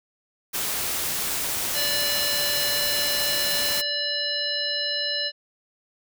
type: noise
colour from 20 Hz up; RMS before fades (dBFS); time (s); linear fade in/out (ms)
white; -27; 0.53-3.82; 20
type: harmonic tone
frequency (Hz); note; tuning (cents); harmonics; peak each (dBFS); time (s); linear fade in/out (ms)
583; D5; -13; 1 / 3 / 5 / 7 / 9; -34 / -32 / -31 / -27 / -31; 1.73-5.32; 50
effects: none